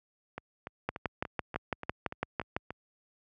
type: two click trains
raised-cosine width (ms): 0.5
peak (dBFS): -23 / -15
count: 9 / 11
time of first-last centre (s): 0.38-2.706 / 0.89-2.565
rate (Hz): 3.44 / 5.97
effects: high-pass 60 Hz 12 dB/octave